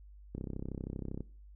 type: click train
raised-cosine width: 3 ms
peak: -26 dBFS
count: 29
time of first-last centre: 0.35-1.206 s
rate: 32.7 Hz
effects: noise-tail reverb RT60 0.4 s tail -20 dB re dry + added 50 Hz sine -51 dBFS peak until 1.55 s